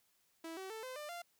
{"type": "tone with pitch steps", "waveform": "sawtooth", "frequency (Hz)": [327.4, 380.5, 442.1, 513.7, 597, 693.7], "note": ["E4", "F#4", "A4", "C5", "D5", "F5"], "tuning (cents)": [-12, 48, 8, -32, 28, -12], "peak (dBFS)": -40, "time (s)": [0.44, 1.22], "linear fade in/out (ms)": 5, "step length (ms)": 130, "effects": ["white hiss -75 dBFS RMS until 1.39 s"]}